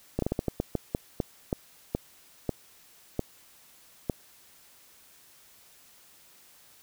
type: slowing click train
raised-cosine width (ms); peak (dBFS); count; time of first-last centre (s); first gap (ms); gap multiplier
2; -13; 15; 0.19-4.098; 33; 1.29
effects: white hiss -57 dBFS RMS until 6.82 s